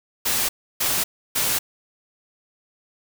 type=noise bursts; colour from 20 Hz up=white; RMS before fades=-22 dBFS; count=3; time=0.25-1.59 s; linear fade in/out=10 ms; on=240 ms; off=310 ms; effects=none